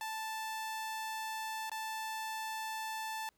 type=tone with dropouts; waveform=sawtooth; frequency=880 Hz; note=A5; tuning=in tune; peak=-34 dBFS; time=0.01-3.29 s; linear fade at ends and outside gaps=1 ms; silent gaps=1.696-1.716 s; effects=pink hiss -75 dBFS RMS until 3.37 s